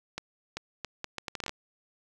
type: accelerating click train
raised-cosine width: 0.2 ms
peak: -17 dBFS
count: 12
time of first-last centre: 0.18-1.494 s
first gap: 390 ms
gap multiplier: 0.71
effects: 9-bit